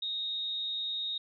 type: tone with amplitude modulation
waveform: sine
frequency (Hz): 3731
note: A#7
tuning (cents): +1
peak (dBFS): -30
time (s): 0.02-1.18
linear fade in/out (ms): 5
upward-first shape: sine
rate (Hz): 207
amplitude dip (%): 40
effects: none